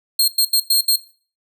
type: tone bursts at uneven times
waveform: sawtooth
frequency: 4227 Hz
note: C8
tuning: 17 cents sharp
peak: -9 dBFS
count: 5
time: 0.19-0.28 / 0.38-0.45 / 0.53-0.6 / 0.7-0.81 / 0.88-0.96 s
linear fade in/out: 5 ms
effects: noise-tail reverb RT60 0.4 s tail -17 dB re dry